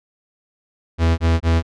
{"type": "tone bursts", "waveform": "45% pulse", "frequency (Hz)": 82.5, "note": "E2", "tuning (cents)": 2, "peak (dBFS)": -13, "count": 3, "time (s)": [0.98, 1.626], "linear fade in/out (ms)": 50, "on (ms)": 200, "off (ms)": 23, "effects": ["low-pass 5000 Hz 12 dB/octave"]}